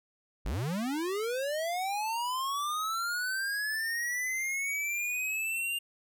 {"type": "linear sweep", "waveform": "square", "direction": "up", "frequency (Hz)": [36.42, 2812], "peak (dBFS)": -31, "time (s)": [0.45, 5.79], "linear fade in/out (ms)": 10, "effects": []}